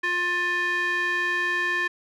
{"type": "tone with band-pass filter", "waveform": "square", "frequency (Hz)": 353.6, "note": "F4", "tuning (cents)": 22, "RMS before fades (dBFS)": -25, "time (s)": [0.03, 1.88], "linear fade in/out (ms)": 10, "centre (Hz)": 1900, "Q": 4, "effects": []}